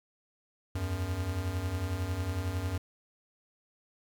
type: beating tone pair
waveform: square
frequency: 82.5 / 93.5 Hz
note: E2 / F#2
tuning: +2 / +19 cents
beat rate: 11 Hz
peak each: -37 / -33 dBFS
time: 0.75-2.78 s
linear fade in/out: 5 ms
effects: 10-bit